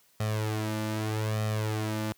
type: tone with flanger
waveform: sawtooth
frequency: 108.1 Hz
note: A2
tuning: 30 cents flat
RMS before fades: -30 dBFS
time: 0.2-2.12 s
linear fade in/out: 0 ms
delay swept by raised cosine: 1.6 to 3.4 ms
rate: 0.81 Hz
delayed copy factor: +0.75
effects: white hiss -64 dBFS RMS until 2.17 s + high-pass 60 Hz 12 dB/octave